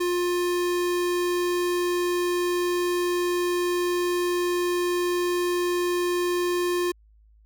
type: tone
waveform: square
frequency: 353.6 Hz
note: F4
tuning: 22 cents sharp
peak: -23 dBFS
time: 0-6.92 s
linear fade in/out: 10 ms
effects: added 53 Hz sine -53 dBFS peak until 7.45 s